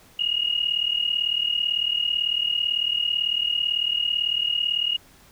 sine tone pair together, 2852 / 2890 Hz, F7 / F#7, +36 / -41 cents, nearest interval unison, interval 23 cents, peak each -24 dBFS, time 0.19-4.97 s, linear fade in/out 5 ms, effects pink hiss -53 dBFS RMS until 5.31 s

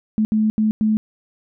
sine tone bursts at uneven times, 216.2 Hz, A3, 30 cents flat, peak -14 dBFS, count 4, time 0.18-0.25 / 0.32-0.5 / 0.58-0.71 / 0.81-0.97 s, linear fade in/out 0 ms, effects none

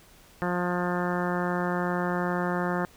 harmonic tone, 177.5 Hz, F3, 28 cents sharp, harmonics 1 / 2 / 3 / 4 / 5 / 6 / 7 / 8 / 9 / 10, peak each -29 / -32 / -34 / -35 / -36 / -37 / -37 / -38 / -39 / -39 dBFS, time 0.42-2.85 s, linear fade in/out 0 ms, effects pink hiss -55 dBFS RMS until 2.96 s

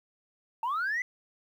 sine linear sweep, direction up, 878 to 2038 Hz, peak -26 dBFS, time 0.63-1.02 s, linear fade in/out 2 ms, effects tanh soft clip ceiling -25 dBFS + 10-bit

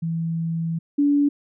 sine tone pair in turn, 164.81 / 287.3 Hz, E3 / D4, 0 / -38 cents, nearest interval minor seventh, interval 962 cents, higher second, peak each -22 / -15 dBFS, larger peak second, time 0.02-0.79 / 0.98-1.29 s, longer first, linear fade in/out 10 ms, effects none

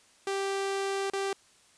sawtooth tone with dropouts, 392 Hz, G4, in tune, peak -25 dBFS, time 0.27-1.33 s, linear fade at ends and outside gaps 2 ms, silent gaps 1.1-1.134 s, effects white hiss -61 dBFS RMS until 1.77 s + resampled to 22050 Hz

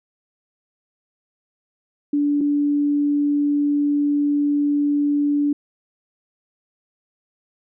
sine tone pair in turn, 290 / 290 Hz, D4 / D4, -22 / -22 cents, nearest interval unison, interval 0 cents, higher neither, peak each -16 dBFS, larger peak neither, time 2.13-2.41 / 2.41-5.53 s, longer second, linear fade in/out 5 ms, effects none

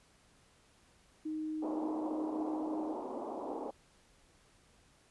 sine tone, 311.1 Hz, D#4, in tune, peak -35 dBFS, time 1.25-2.93 s, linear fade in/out 10 ms
pink band-pass noise, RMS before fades -41 dBFS, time 1.62-3.71 s, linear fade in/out 10 ms, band 250 to 1000 Hz, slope 48 dB/octave
effects pink hiss -66 dBFS RMS until 5.1 s + resampled to 24000 Hz

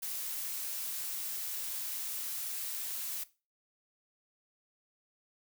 blue noise, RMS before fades -38 dBFS, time 0.02-3.24 s, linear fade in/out 10 ms, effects noise-tail reverb RT60 0.3 s tail -18 dB re dry

